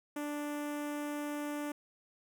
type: tone with notch filter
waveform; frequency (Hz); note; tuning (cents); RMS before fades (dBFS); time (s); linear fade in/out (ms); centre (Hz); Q
sawtooth; 293.7; D4; 0; -38; 0.16-1.72; 5; 4300; 1.1
effects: none